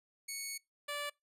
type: tone pair in turn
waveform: 10% pulse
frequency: 2217 / 581.5 Hz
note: C#7 / D5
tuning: 0 / -17 cents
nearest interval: octave + major seventh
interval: 2317 cents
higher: first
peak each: -30 / -29 dBFS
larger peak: second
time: 0.28-0.58 / 0.88-1.1 s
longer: first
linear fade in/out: 10 ms
effects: noise-tail reverb RT60 0.2 s tail -24 dB re dry + resampled to 32000 Hz